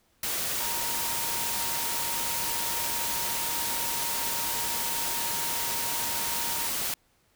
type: tone in noise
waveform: sine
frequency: 932.3 Hz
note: A#5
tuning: in tune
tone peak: -37 dBFS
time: 0.6-6.67 s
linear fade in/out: 2 ms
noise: white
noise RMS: -30 dBFS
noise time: 0.23-6.94 s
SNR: -10 dB
effects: pink hiss -67 dBFS RMS until 7.35 s